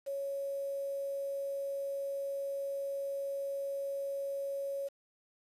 sine tone with quantisation, 554.4 Hz, C#5, in tune, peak -34 dBFS, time 0.06-4.89 s, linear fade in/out 20 ms, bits 9, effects resampled to 32000 Hz

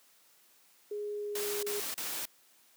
sine tone with pitch glide, 415.3 to 411.5 Hz, G#4 to G#4, 0 to -16 cents, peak -34 dBFS, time 0.91-1.8 s, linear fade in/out 5 ms, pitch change -16 cents, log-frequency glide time 1.12-1.57 s
white noise bursts, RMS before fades -37 dBFS, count 3, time 1.35-2.256 s, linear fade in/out 5 ms, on 280 ms, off 33 ms
effects white hiss -64 dBFS RMS until 2.76 s + high-pass 200 Hz 12 dB/octave

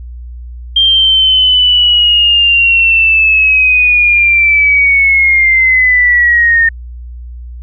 sine linear sweep, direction down, 3187 to 1822 Hz, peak -5 dBFS, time 0.76-6.69 s, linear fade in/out 5 ms, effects added 60 Hz sine -24 dBFS peak until 7.62 s

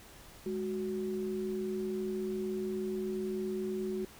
sine tone pair together, 208.4 / 371.3 Hz, G#3 / F#4, +6 / +6 cents, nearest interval minor seventh, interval 1000 cents, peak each -37 / -34 dBFS, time 0.46-4.05 s, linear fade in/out 2 ms, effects pink hiss -54 dBFS RMS until 4.19 s

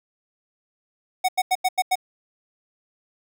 square tone bursts, 743 Hz, F#5, 7 cents sharp, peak -18 dBFS, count 6, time 1.24-1.956 s, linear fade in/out 10 ms, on 46 ms, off 88 ms, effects none

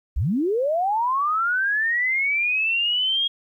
sine linear sweep, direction up, 43.85 to 3285 Hz, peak -19 dBFS, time 0.16-3.28 s, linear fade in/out 10 ms, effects 10-bit

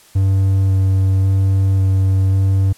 triangle tone with vibrato, 96.1 Hz, G2, 34 cents flat, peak -9 dBFS, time 0.15-2.73 s, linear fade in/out 10 ms, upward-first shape square, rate 0.92 Hz, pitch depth 8 cents each way, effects white hiss -47 dBFS RMS until 2.77 s + low-pass 12000 Hz 12 dB/octave

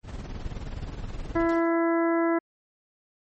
brown noise with tremolo, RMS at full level -32 dBFS, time 0.03-1.49 s, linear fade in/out 50 ms, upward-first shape sine, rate 19 Hz, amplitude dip 60%
harmonic tone, 333.9 Hz, E4, 22 cents sharp, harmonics 1 / 2 / 3 / 4 / 5 / 6, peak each -22 / -28 / -32 / -34 / -36 / -38 dBFS, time 1.35-2.39 s, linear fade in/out 10 ms
pink noise with exponential decay, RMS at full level -41 dBFS, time 1.49-1.83 s, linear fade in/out 1 ms, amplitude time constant 72 ms
effects MP3 32 kbps

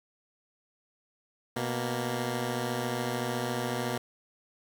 10% pulse tone pair together, 123.48 / 233.1 Hz, B2 / A#3, 0 / 0 cents, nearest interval major seventh, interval 1100 cents, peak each -23 / -26 dBFS, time 1.56-3.98 s, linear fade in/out 5 ms, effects 9-bit

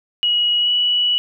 sine tone with pitch glide, 2907 to 2942 Hz, F#7 to F#7, -31 to -11 cents, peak -14 dBFS, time 0.23-1.18 s, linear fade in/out 0 ms, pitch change +20 cents, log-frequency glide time 0.59-0.7 s, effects none

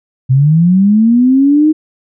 sine linear sweep, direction up, 125.8 to 315 Hz, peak -5 dBFS, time 0.29-1.73 s, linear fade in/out 20 ms, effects none

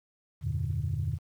sine chord, E half-diminished seventh, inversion none, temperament equal with one note detuned, 82.41 / 95.82 / 116.54 / 146.83 Hz, E2 / G2 / Bb2 / D3, 0 / -39 / 0 / 0 cents, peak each -33 dBFS, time 0.41-1.19 s, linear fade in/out 50 ms, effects tanh soft clip ceiling -20 dBFS + 10-bit

